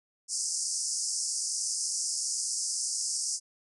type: band-pass noise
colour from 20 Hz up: pink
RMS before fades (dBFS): -32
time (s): 0.28-3.4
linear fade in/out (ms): 50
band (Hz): 4900 to 9700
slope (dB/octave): 96
effects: none